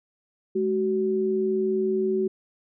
sine tone pair together, 211.7 / 377 Hz, G#3 / F#4, +33 / +32 cents, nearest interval minor seventh, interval 999 cents, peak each -28 / -22 dBFS, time 0.55-2.28 s, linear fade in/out 10 ms, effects none

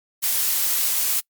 blue noise, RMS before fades -21 dBFS, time 0.22-1.21 s, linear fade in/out 20 ms, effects noise-tail reverb RT60 0.1 s tail -25 dB re dry + Opus 48 kbps

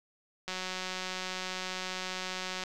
click train, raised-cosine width 0.2 ms, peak -19 dBFS, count 400, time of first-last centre 0.48-2.637 s, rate 185 Hz, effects none

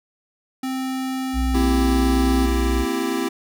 square tone, 261.6 Hz, C4, in tune, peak -24 dBFS, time 0.63-2.46 s, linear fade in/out 5 ms
sine tone with pitch glide, 60.8 to 61.26 Hz, B1 to B1, -26 to -13 cents, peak -19 dBFS, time 1.33-2.86 s, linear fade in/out 50 ms, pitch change +13 cents, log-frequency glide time 2.13-2.23 s
square chord, C dominant seventh, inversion third, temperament equal with one note detuned, 233.1 / 261.6 / 333.3 / 392 Hz, Bb3 / C4 / E4 / G4, 0 / 0 / +19 / 0 cents, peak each -31 / -26 / -26 / -28 dBFS, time 1.54-3.29 s, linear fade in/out 10 ms
effects none

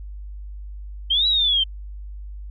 sine linear two-way sweep, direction up then down, 3090 to 3943 to 3090 Hz, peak -16 dBFS, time 1.1-1.64 s, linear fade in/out 10 ms, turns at 1.27 s, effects added 50 Hz sine -32 dBFS peak until 2.5 s

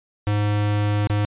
square tone with dropouts, 103.83 Hz, G#2, in tune, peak -19 dBFS, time 0.27-1.25 s, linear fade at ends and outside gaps 0 ms, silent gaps 1.071-1.099 s, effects resampled to 8000 Hz

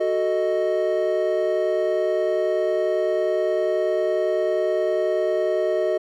triangle chord, D# diminished, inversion first, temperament equal, 370 / 440 / 622.3 Hz, F#4 / A4 / D#5, 0 / 0 / 0 cents, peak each -22 / -24 / -20 dBFS, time 0-5.98 s, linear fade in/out 10 ms, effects none

